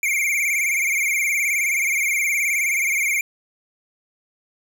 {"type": "tone with vibrato", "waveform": "square", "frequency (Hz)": 2241, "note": "C#7", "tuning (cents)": 18, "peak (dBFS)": -19, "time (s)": [0.03, 3.21], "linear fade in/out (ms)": 2, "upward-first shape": "sine", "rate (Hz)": 19, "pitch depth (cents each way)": 110, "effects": []}